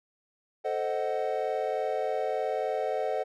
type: chord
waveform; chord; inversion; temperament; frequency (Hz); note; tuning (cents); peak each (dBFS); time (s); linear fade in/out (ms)
triangle; A diminished seventh; none; equal with one note detuned; 440 / 523.3 / 622.3 / 745.1; A4 / C5 / Eb5 / Gb5; 0 / 0 / 0 / +12; -31; 0.64-3.24; 20
effects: none